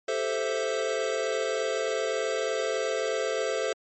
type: chord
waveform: square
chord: A minor seventh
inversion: third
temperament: equal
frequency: 392 / 440 / 523.3 / 659.3 Hz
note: G4 / A4 / C5 / E5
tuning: 0 / 0 / 0 / 0 cents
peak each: -37 / -31 / -31 / -34 dBFS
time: 0.08-3.73 s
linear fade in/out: 5 ms
effects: MP3 32 kbps